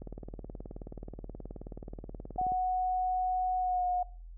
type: click train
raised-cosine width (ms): 2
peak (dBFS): -29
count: 48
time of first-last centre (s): 0.02-2.52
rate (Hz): 18.8
type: tone with pitch glide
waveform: sine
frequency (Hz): 738 to 722.8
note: F#5 to F#5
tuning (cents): -5 to -41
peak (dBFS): -27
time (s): 2.38-4.03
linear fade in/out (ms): 5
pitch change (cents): -36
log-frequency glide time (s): 3.58-3.85
effects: noise-tail reverb RT60 0.5 s tail -23 dB re dry + added 42 Hz sine -44 dBFS peak until 4.37 s